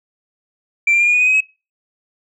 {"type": "tone with pitch steps", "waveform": "sine", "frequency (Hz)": [2349, 2378, 2407, 2436, 2466, 2496, 2526, 2557], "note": ["D7", "D7", "D7", "D#7", "D#7", "D#7", "D#7", "D#7"], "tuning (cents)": [0, 21, 42, -37, -16, 5, 26, 47], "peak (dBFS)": -9, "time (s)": [0.87, 1.406], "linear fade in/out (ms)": 5, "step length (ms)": 67, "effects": ["noise-tail reverb RT60 0.3 s tail -24 dB re dry", "tanh soft clip ceiling -8 dBFS"]}